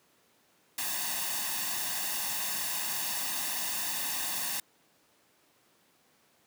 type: noise with comb filter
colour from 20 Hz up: white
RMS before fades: -33 dBFS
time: 0.78-4.6 s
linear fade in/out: 2 ms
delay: 1.1 ms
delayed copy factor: +0.7
effects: pink hiss -66 dBFS RMS until 6.46 s + high-pass 200 Hz 12 dB/octave